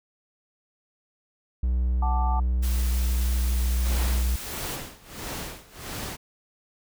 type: tone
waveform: triangle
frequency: 61.74 Hz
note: B1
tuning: in tune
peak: -19 dBFS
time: 1.63-4.36 s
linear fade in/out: 5 ms
type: chord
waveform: sine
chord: D major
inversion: first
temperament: equal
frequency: 740 / 880 / 1174.7 Hz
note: F#5 / A5 / D6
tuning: 0 / 0 / 0 cents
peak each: -32 / -29 / -34 dBFS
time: 2.02-2.4 s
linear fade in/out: 5 ms
type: noise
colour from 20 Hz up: white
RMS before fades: -37 dBFS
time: 2.62-4.77 s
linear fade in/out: 20 ms
type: noise with tremolo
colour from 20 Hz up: pink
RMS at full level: -33 dBFS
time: 3.84-6.17 s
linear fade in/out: 20 ms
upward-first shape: sine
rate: 1.5 Hz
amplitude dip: 90%
effects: none